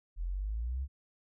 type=exponential sweep; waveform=sine; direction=up; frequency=40.77 to 70 Hz; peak=-32 dBFS; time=0.16-0.88 s; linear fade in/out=50 ms; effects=none